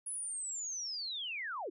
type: linear sweep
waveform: sine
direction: down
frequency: 10410 to 293.7 Hz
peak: -37 dBFS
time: 0.06-1.7 s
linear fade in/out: 10 ms
effects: none